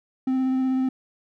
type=tone with vibrato; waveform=triangle; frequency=260.6 Hz; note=C4; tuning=7 cents flat; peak=-18 dBFS; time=0.27-0.89 s; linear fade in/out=5 ms; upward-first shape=triangle; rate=16 Hz; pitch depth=15 cents each way; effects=none